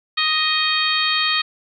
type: harmonic tone with a mistuned harmonic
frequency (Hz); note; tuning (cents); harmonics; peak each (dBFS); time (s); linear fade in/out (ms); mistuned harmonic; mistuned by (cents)
623; D#5; +2; 2 / 3 / 4 / 5 / 6 / 7; -24 / -24 / -24 / -24 / -24 / -24; 0.17-1.42; 10; 5; +40
effects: none